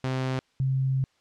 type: tone pair in turn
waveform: sawtooth / sine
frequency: 130.4 / 132.91 Hz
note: C3 / C3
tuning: -5 / +28 cents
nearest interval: unison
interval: 33 cents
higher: second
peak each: -22 dBFS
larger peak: neither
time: 0.04-0.39 / 0.6-1.04 s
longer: second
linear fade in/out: 0 ms
effects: white hiss -67 dBFS RMS until 1.2 s + low-pass 5000 Hz 12 dB/octave